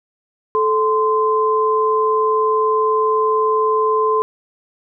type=tone pair together; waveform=sine; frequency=435.2 / 1036 Hz; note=A4 / C6; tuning=-19 / -17 cents; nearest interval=octave + minor third; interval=1502 cents; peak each=-16 dBFS; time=0.55-4.22 s; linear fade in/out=0 ms; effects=none

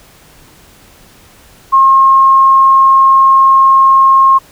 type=tone; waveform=sine; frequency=1074 Hz; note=C6; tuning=45 cents sharp; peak=-3 dBFS; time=1.72-4.39 s; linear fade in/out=20 ms; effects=pink hiss -42 dBFS RMS until 4.51 s

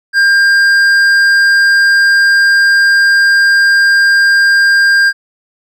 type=tone with hard clipping; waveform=triangle; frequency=1600 Hz; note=G6; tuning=35 cents sharp; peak=-7 dBFS; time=0.13-5.13 s; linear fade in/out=50 ms; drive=10 dB; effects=none

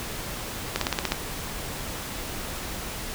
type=slowing click train; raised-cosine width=0.2 ms; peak=-6 dBFS; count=7; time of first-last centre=0.76-1.121 s; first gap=53 ms; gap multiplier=1.05; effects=pink hiss -34 dBFS RMS until 3.14 s

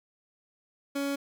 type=tone; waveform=30% pulse; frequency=280 Hz; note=C#4; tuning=18 cents sharp; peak=-26 dBFS; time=0.95-1.16 s; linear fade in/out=10 ms; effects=none

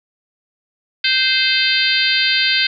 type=harmonic tone; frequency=520 Hz; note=C5; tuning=11 cents flat; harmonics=3 / 4 / 5 / 6 / 7 / 8 / 9; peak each=-21 / -21 / -21 / -21 / -21 / -21 / -21 dBFS; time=1.04-2.67 s; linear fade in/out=5 ms; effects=none

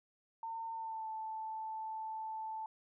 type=tone with pitch glide; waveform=sine; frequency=906 to 879.2 Hz; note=A#5 to A5; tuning=-50 to -2 cents; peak=-39 dBFS; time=0.43-2.66 s; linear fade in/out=2 ms; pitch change=-52 cents; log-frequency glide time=0.72-1.08 s; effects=none

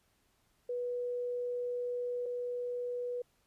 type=tone pair in turn; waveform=sine; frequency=489.3 / 489.3 Hz; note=B4 / B4; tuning=-16 / -16 cents; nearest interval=unison; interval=0 cents; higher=neither; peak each=-33 / -34 dBFS; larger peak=first; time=0.69-2.26 / 2.26-3.22 s; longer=first; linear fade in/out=5 ms; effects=pink hiss -73 dBFS RMS until 3.46 s + resampled to 32000 Hz

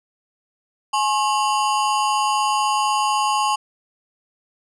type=ring-modulated tone; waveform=square; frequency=961 Hz; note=B5; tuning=48 cents flat; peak=-15 dBFS; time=0.93-3.56 s; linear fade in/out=10 ms; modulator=118 Hz; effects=resampled to 24000 Hz

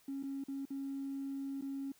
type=tone with dropouts; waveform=triangle; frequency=274.1 Hz; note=C#4; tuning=19 cents flat; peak=-34 dBFS; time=0.08-1.92 s; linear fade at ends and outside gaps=5 ms; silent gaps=0.228-0.235 / 0.439-0.483 / 0.654-0.704 / 1.612-1.622 s; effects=tanh soft clip ceiling -35 dBFS + white hiss -67 dBFS RMS until 1.99 s

